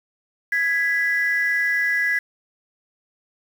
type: tone pair together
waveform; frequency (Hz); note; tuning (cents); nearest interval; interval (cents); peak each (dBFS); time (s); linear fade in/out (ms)
sine; 1661.2 / 1982.4; G#6 / B6; 0 / +6; minor third; 306; -20; 0.52-2.19; 5
effects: tanh soft clip ceiling -12 dBFS + 7-bit